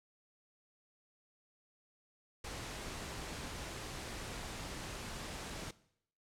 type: noise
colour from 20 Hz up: pink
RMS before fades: -44 dBFS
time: 2.44-5.71 s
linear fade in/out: 5 ms
effects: noise-tail reverb RT60 0.7 s tail -19 dB re dry + low-pass 9000 Hz 12 dB/octave